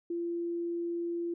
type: tone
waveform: sine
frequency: 342.1 Hz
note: F4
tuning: 36 cents flat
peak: -31 dBFS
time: 0.1-1.34 s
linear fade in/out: 5 ms
effects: none